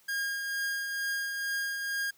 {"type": "tone with tremolo", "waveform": "45% pulse", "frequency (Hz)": 1622, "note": "G#6", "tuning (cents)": -41, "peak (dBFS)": -29, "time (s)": [0.08, 2.11], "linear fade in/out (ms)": 10, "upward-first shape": "triangle", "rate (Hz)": 2.2, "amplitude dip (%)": 40, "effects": ["white hiss -63 dBFS RMS until 2.17 s"]}